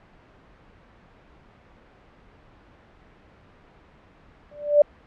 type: tone with exponential growth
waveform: sine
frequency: 587.3 Hz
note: D5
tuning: in tune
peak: -8 dBFS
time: 4.51-4.82 s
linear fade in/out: 5 ms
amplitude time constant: 67 ms
effects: pink hiss -53 dBFS RMS until 5.06 s + low-pass 2000 Hz 12 dB/octave

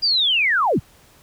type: linear sweep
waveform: sine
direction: down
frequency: 4900 to 49 Hz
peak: -15 dBFS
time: 0.02-0.8 s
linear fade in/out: 20 ms
effects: pink hiss -52 dBFS RMS until 1.22 s

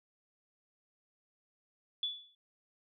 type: tone with exponential decay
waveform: sine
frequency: 3443 Hz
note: A7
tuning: 38 cents flat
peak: -29 dBFS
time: 2.03-2.35 s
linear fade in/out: 2 ms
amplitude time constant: 69 ms
effects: none

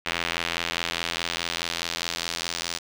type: tone with band-pass filter sweep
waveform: square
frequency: 42.4 Hz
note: E1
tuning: 50 cents sharp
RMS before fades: -30 dBFS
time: 0.05-2.79 s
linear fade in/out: 20 ms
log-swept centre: 2600 to 5100 Hz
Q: 1.3
effects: none

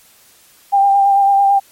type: tone with vibrato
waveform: sine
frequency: 794 Hz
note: G5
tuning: 22 cents sharp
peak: -8 dBFS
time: 0.72-1.6 s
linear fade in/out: 20 ms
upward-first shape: sine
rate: 9 Hz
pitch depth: 21 cents each way
effects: white hiss -48 dBFS RMS until 1.71 s + MP3 64 kbps

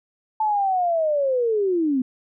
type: linear sweep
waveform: sine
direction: down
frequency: 880 to 246.9 Hz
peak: -18 dBFS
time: 0.4-2.02 s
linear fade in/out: 5 ms
effects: none

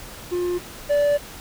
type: tone pair in turn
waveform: triangle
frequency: 354.5 / 580.6 Hz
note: F4 / D5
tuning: +26 / -20 cents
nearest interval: major sixth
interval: 854 cents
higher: second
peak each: -19 / -14 dBFS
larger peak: second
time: 0.31-0.59 / 0.89-1.18 s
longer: second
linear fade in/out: 20 ms
effects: pink hiss -39 dBFS RMS until 1.4 s

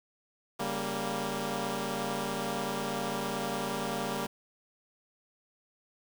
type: chord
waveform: 10% pulse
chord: G diminished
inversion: second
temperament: equal with one note detuned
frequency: 140.28 / 196 / 233.1 Hz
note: Db3 / G3 / Bb3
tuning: +21 / 0 / 0 cents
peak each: -31 / -27 / -27 dBFS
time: 0.59-4.27 s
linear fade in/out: 10 ms
effects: 8-bit

